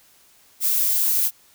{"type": "noise", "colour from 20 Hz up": "violet", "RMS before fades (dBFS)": -20, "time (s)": [0.6, 1.31], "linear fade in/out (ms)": 50, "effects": ["white hiss -55 dBFS RMS until 1.54 s"]}